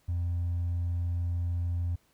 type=tone with hard clipping; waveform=triangle; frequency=86.7 Hz; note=F2; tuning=12 cents flat; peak=-27 dBFS; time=0.08-1.96 s; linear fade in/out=10 ms; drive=2 dB; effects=pink hiss -68 dBFS RMS until 2.13 s